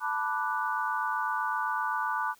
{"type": "chord", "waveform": "sine", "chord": "B minor seventh", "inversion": "third", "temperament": "equal", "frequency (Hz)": [880, 987.8, 1174.7, 1480], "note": ["A5", "B5", "D6", "F#6"], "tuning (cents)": [0, 0, 0, 0], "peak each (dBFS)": -33, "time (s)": [0, 2.35], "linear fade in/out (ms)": 50, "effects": ["white hiss -61 dBFS RMS until 2.39 s"]}